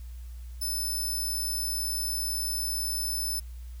10% pulse tone, 5274 Hz, E8, in tune, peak -23 dBFS, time 0.61-3.4 s, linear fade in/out 10 ms, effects added 60 Hz sine -38 dBFS peak until 3.8 s + white hiss -60 dBFS RMS until 3.8 s

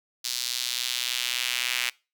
sawtooth tone with high-pass filter sweep, 123.47 Hz, B2, in tune, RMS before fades -29 dBFS, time 0.24-1.9 s, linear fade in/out 10 ms, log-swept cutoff 4500 to 2400 Hz, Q 1.9, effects noise-tail reverb RT60 0.3 s tail -24 dB re dry

